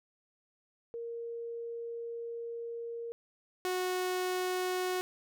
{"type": "tone pair in turn", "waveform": ["sine", "sawtooth"], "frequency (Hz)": [466.2, 366.6], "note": ["A#4", "F#4"], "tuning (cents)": [0, -16], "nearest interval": "major third", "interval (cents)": 416, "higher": "first", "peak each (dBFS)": [-37, -27], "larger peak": "second", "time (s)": [[0.94, 3.12], [3.65, 5.01]], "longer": "first", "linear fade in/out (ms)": 0, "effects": []}